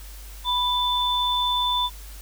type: tone pair together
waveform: sine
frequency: 987.8 / 3523 Hz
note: B5 / A7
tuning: 0 / +1 cents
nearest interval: octave + minor seventh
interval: 2201 cents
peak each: -23 dBFS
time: 0.44-1.9 s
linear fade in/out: 50 ms
effects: added 50 Hz sine -38 dBFS peak until 2.21 s + white hiss -46 dBFS RMS until 2.21 s